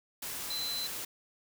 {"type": "tone in noise", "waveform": "sine", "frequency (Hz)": 4050, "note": "B7", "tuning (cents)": 43, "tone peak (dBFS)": -34, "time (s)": [0.5, 0.87], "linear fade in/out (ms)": 5, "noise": "white", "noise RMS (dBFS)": -39, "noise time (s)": [0.22, 1.05], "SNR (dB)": 2, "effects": []}